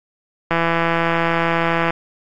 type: click train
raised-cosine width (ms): 0.5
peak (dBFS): -3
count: 234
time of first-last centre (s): 0.51-1.905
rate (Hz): 167
effects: AAC 64 kbps